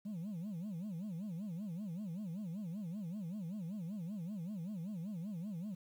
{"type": "tone with vibrato", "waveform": "sine", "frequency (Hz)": 187.1, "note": "F#3", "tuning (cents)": 20, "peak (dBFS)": -37, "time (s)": [0.05, 5.75], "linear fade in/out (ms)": 10, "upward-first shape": "sine", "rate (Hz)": 5.2, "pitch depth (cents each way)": 260, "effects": ["tanh soft clip ceiling -39 dBFS", "11-bit"]}